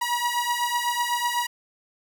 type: beating tone pair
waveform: sawtooth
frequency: 959 / 967 Hz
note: A#5 / B5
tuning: +49 / -37 cents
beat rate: 8 Hz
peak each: -22 / -23 dBFS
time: 0.01-1.47 s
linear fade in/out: 10 ms
effects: none